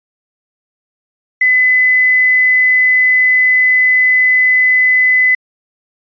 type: tone with quantisation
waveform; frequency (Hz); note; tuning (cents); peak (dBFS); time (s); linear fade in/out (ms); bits
sine; 2013; B6; +33; -7; 1.41-5.35; 5; 6
effects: resampled to 11025 Hz